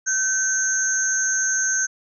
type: tone cluster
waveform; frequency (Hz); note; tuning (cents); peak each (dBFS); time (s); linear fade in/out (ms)
sine; 1537 / 5890 / 6140 / 6470; G6 / F#8 / G8 / G#8; -35 / -9 / -37 / -46; -23 / -31 / -27 / -22; 0.06-1.87; 20
effects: none